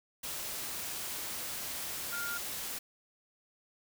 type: tone in noise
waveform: sine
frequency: 1407 Hz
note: F6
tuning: 12 cents sharp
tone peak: -36 dBFS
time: 2.12-2.38 s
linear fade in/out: 10 ms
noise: white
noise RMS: -39 dBFS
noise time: 0.23-2.79 s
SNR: 0 dB
effects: none